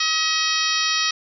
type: harmonic tone with a mistuned harmonic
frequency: 636 Hz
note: D#5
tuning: 38 cents sharp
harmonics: 2 / 3 / 4 / 5 / 6 / 7 / 8 / 9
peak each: -27 / -27 / -27 / -27 / -27 / -27 / -27 / -27 dBFS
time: 0-1.11 s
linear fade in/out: 5 ms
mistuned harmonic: 9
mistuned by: -16 cents
effects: none